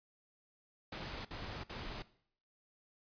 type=noise bursts; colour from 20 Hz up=pink; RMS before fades=-44 dBFS; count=3; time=0.92-2.024 s; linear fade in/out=5 ms; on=330 ms; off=57 ms; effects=noise-tail reverb RT60 0.6 s tail -18 dB re dry + resampled to 11025 Hz